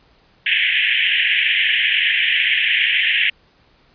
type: band-pass noise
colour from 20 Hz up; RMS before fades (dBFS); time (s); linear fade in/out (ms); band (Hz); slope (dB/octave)
white; -17; 0.46-3.3; 5; 1700 to 3200; 96
effects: pink hiss -55 dBFS RMS until 3.94 s + resampled to 11025 Hz